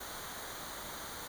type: noise with comb filter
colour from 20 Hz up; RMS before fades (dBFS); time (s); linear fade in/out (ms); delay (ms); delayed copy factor
pink; -44; 0-1.28; 10; 0.38; -0.65
effects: none